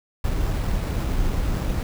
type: noise with sample-and-hold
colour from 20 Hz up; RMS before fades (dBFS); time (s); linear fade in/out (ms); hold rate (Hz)
brown; -23; 0.24-1.83; 2; 6300
effects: none